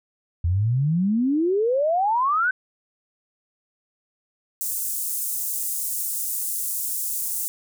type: exponential sweep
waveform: sine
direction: up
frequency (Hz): 81.2 to 1552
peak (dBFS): -18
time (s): 0.44-2.51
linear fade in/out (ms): 5
type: high-pass noise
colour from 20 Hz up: pink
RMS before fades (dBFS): -27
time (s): 4.61-7.48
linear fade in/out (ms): 0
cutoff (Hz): 8100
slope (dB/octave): 24
effects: none